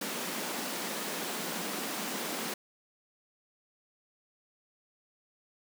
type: high-pass noise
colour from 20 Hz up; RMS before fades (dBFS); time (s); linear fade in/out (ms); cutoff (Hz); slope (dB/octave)
pink; -36; 0.01-2.54; 5; 180; 48
effects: none